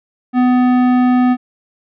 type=tone with tanh clipping; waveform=sine; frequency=250 Hz; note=B3; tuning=21 cents sharp; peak=-11 dBFS; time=0.33-1.37 s; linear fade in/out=50 ms; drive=15 dB; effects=none